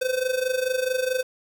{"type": "tone with amplitude modulation", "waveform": "square", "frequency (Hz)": 512, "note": "C5", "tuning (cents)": -38, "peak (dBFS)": -20, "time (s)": [0.01, 1.23], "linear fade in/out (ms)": 10, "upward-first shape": "sine", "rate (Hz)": 24.6, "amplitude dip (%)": 75, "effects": ["8-bit"]}